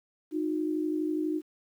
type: tone pair together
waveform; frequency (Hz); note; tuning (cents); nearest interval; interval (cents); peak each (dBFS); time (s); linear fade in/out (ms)
sine; 308.5 / 360.7; D#4 / F#4; -15 / -44; minor third; 271; -28 / -33; 0.31-1.42; 50
effects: 10-bit